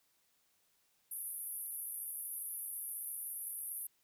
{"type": "band-pass noise", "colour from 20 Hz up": "pink", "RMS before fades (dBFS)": -43, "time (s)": [1.11, 3.87], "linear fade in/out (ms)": 5, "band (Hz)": [9900, 13000], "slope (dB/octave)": 96, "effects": ["white hiss -75 dBFS RMS until 4.03 s"]}